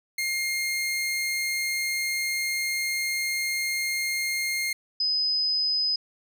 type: tone pair in turn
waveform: sawtooth / sine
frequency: 2125 / 5029 Hz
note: C7 / D#8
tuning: +26 / +18 cents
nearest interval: octave + minor third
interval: 1492 cents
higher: second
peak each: -22 dBFS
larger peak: neither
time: 0.18-4.73 / 5-5.96 s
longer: first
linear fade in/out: 5 ms
effects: none